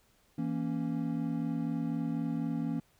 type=chord; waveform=triangle; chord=A# diminished; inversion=second; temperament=equal; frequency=164.81 / 233.1 / 277.2 Hz; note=E3 / A#3 / C#4; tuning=0 / 0 / 0 cents; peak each=-33 dBFS; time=0.38-2.8 s; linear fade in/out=5 ms; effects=pink hiss -68 dBFS RMS until 2.99 s